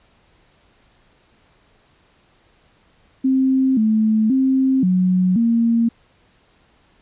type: tone with pitch steps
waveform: sine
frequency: 263.6 / 217.9 / 264.3 / 183.5 / 231.3 Hz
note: C4 / A3 / C4 / F#3 / A#3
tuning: +13 / -17 / +18 / -14 / -13 cents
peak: -13 dBFS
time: 3.24-5.89 s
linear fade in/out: 10 ms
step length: 530 ms
effects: pink hiss -57 dBFS RMS until 7.01 s + resampled to 8000 Hz